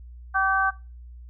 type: harmonic tone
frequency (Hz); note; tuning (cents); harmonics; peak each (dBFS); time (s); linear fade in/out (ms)
385.5; G4; -29; 2 / 3 / 4; -25 / -24 / -22; 0.34-0.71; 20
effects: noise-tail reverb RT60 0.3 s tail -20 dB re dry + added 60 Hz sine -40 dBFS peak until 1.29 s